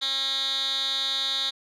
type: tone with band-pass filter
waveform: 10% pulse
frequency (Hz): 270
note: C#4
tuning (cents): -45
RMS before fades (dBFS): -27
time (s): 0.01-1.51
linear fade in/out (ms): 20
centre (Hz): 3700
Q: 7.5
effects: none